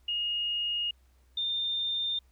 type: tone pair in turn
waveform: sine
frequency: 2860 / 3613 Hz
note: F7 / A7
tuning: +41 / +45 cents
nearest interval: major third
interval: 404 cents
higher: second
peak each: -28 / -28 dBFS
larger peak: neither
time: 0.08-0.91 / 1.37-2.19 s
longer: first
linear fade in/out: 5 ms
effects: added 63 Hz sine -60 dBFS peak until 2.31 s + pink hiss -71 dBFS RMS until 2.31 s